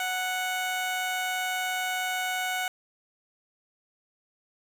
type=tone with amplitude modulation; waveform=15% pulse; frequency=739 Hz; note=F#5; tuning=2 cents flat; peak=-20 dBFS; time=0-2.68 s; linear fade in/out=2 ms; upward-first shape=sine; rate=192 Hz; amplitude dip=25%; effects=none